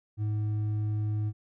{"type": "tone with hard clipping", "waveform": "sine", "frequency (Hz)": 106.2, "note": "G#2", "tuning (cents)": 39, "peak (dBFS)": -28, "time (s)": [0.17, 1.33], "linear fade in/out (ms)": 50, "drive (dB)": 4, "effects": []}